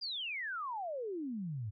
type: exponential sweep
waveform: sine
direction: down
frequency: 4952 to 98 Hz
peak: -36 dBFS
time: 0.01-1.71 s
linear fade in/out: 20 ms
effects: MP3 32 kbps